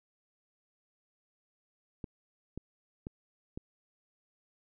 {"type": "clicks", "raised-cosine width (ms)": 3, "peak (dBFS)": -26, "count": 4, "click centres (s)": [2.042, 2.576, 3.069, 3.575], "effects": []}